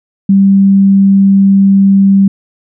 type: tone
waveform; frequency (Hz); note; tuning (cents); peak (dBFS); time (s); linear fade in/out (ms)
sine; 195.9; G3; -1; -3; 0.29-2.28; 5
effects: none